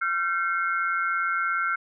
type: tone cluster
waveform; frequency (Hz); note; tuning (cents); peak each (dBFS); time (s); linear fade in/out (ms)
sine; 1367 / 1544 / 2160; F6 / G6 / C#7; -37 / -27 / -45; -25 / -28 / -32; 0.01-1.76; 10
effects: none